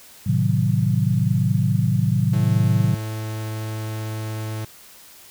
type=chord; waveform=sine; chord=A diminished seventh; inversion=none; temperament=equal; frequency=110 / 130.81 / 155.56 / 185 Hz; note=A2 / C3 / Eb3 / Gb3; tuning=0 / 0 / 0 / 0 cents; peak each=-21 / -21 / -23 / -23 dBFS; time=0.26-2.95 s; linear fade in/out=10 ms
type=tone; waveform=45% pulse; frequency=109 Hz; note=A2; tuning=16 cents flat; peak=-26 dBFS; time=2.33-4.65 s; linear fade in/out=5 ms
effects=white hiss -46 dBFS RMS until 5.3 s